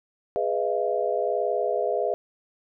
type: chord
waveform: sine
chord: F half-diminished seventh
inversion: first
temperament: equal with one note detuned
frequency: 415.3 / 493.9 / 622.3 / 683.7 Hz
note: Ab4 / Cb5 / Eb5 / F5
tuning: 0 / 0 / 0 / -37 cents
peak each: -28 dBFS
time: 0.36-2.14 s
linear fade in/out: 0 ms
effects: none